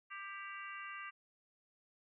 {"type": "harmonic tone with a mistuned harmonic", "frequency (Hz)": 395.2, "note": "G4", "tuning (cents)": 14, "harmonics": [3, 4, 5, 6, 7], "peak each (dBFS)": [-48, -51, -50, -54, -52], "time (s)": [0.1, 1.11], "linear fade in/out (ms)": 20, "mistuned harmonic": 6, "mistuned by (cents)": -47, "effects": []}